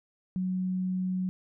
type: tone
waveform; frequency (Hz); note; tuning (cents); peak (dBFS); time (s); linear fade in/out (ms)
sine; 184.9; F#3; -1; -27; 0.36-1.29; 0
effects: none